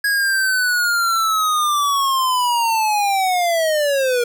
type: linear sweep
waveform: square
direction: down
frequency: 1661.2 to 472.4 Hz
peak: -16 dBFS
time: 0.04-4.24 s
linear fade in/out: 5 ms
effects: none